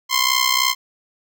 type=ring-modulated tone; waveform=10% pulse; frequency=1049 Hz; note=C6; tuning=4 cents sharp; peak=-4 dBFS; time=0.09-0.75 s; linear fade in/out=50 ms; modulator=31.6 Hz; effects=none